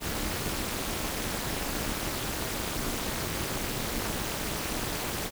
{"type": "noise with amplitude modulation", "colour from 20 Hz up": "pink", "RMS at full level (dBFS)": -28, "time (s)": [0, 5.31], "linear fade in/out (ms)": 50, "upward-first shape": "sine", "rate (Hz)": 262, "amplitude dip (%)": 100, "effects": []}